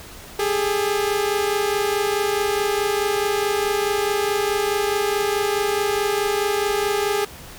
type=tone pair together; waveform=sawtooth; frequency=403.4 / 428.1 Hz; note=G4 / A4; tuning=+50 / -47 cents; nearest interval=minor second; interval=103 cents; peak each=-17 / -20 dBFS; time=0.39-7.25 s; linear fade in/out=5 ms; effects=pink hiss -40 dBFS RMS until 7.58 s